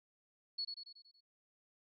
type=tone with echo; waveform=sine; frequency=4384 Hz; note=C#8; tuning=20 cents flat; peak=-36 dBFS; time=0.58-0.65 s; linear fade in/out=10 ms; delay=93 ms; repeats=6; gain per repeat=-5 dB; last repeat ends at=1.208 s; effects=none

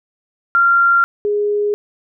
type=tone pair in turn; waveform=sine; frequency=1383 / 413.8 Hz; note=F6 / G#4; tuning=-17 / -6 cents; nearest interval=octave + major sixth; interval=2089 cents; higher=first; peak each=-9 / -14 dBFS; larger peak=first; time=0.55-1.04 / 1.25-1.74 s; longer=neither; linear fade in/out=0 ms; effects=none

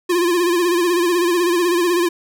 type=tone with vibrato; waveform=square; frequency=349.2 Hz; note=F4; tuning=in tune; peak=-15 dBFS; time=0.09-2.09 s; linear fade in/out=10 ms; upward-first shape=sine; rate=16 Hz; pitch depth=67 cents each way; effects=none

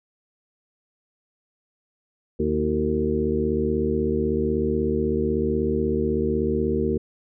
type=harmonic tone with a mistuned harmonic; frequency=76.2 Hz; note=D#2; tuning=36 cents flat; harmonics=1 / 2 / 3 / 4 / 5 / 6; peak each=-29 / -31 / -26 / -30 / -25 / -27 dBFS; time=2.39-6.98 s; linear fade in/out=10 ms; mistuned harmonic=4; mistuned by=+84 cents; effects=none

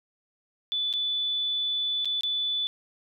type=tone with dropouts; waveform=sine; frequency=3480 Hz; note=A7; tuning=20 cents flat; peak=-25 dBFS; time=0.72-2.67 s; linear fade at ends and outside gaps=0 ms; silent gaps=0.928-0.937 / 2.047-2.055 / 2.209-2.234 s; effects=none

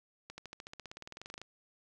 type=accelerating click train; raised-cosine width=0.2 ms; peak=-28 dBFS; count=21; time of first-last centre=0.3-1.416 s; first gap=80 ms; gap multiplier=0.96; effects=none

